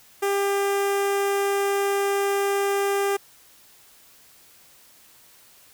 sawtooth tone with notch filter, 398.6 Hz, G4, 29 cents sharp, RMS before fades -23 dBFS, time 0.22-3.17 s, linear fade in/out 10 ms, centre 4200 Hz, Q 1.5, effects white hiss -53 dBFS RMS until 5.73 s

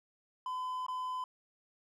triangle tone with dropouts, 1014 Hz, B5, 45 cents sharp, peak -33 dBFS, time 0.46-1.24 s, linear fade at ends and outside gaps 2 ms, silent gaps 0.865-0.883 s, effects none

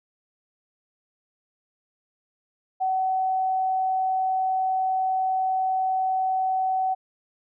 sine tone, 755 Hz, F#5, 35 cents sharp, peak -21 dBFS, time 2.8-6.95 s, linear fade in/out 20 ms, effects none

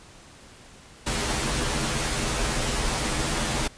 pink noise with comb filter, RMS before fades -26 dBFS, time 1.06-3.68 s, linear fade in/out 10 ms, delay 11 ms, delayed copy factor -0.9, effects pink hiss -49 dBFS RMS until 3.77 s + resampled to 22050 Hz

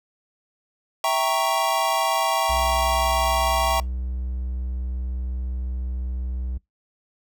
square chord, E diminished seventh, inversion none, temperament equal, 659.3 / 784 / 932.3 / 1108.7 Hz, E5 / G5 / Bb5 / Db6, 0 / 0 / 0 / 0 cents, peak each -26 dBFS, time 1.04-3.8 s, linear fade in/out 2 ms
triangle tone, 62.8 Hz, B1, 30 cents sharp, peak -23 dBFS, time 2.49-6.58 s, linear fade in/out 10 ms
effects noise-tail reverb RT60 0.2 s tail -26 dB re dry

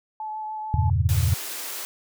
sine tone with vibrato, 863 Hz, A5, 34 cents flat, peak -29 dBFS, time 0.2-0.9 s, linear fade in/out 2 ms, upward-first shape sine, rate 6.8 Hz, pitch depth 13 cents each way
sine chord, E diminished seventh, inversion none, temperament equal, 82.41 / 98 / 116.54 / 138.59 Hz, E2 / G2 / Bb2 / Db3, 0 / 0 / 0 / 0 cents, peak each -22 / -23 / -25 / -27 dBFS, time 0.74-1.34 s, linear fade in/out 0 ms
white high-pass noise, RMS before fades -33 dBFS, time 1.09-1.85 s, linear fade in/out 0 ms, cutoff 290 Hz, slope 24 dB/octave
effects none

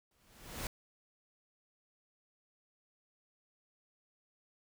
pink noise with exponential growth, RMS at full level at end -37 dBFS, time 0.11-0.67 s, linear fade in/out 2 ms, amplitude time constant 120 ms, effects none

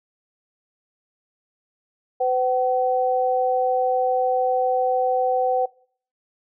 sine tone pair together, 507.2 / 760 Hz, B4 / F#5, +46 / +46 cents, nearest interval perfect fifth, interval 700 cents, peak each -21 dBFS, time 2.2-5.66 s, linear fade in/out 10 ms, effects noise-tail reverb RT60 0.5 s tail -22 dB re dry

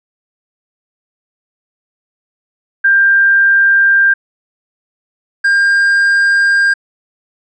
sine / triangle tone pair in turn, 1590 / 1602.9 Hz, G6 / G6, +24 / +38 cents, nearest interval unison, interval 14 cents, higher second, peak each -6 dBFS, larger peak neither, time 2.84-4.14 / 5.44-6.74 s, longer neither, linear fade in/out 10 ms, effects resampled to 22050 Hz

